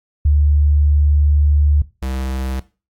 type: tone pair in turn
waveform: sine / square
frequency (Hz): 73.42 / 65.49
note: D2 / C2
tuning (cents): 0 / +2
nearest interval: major second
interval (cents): 198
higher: first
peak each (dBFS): -10 / -21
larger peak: first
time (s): 0.25-1.82 / 2.02-2.6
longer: first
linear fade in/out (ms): 5
effects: noise-tail reverb RT60 0.3 s tail -17 dB re dry + AAC 64 kbps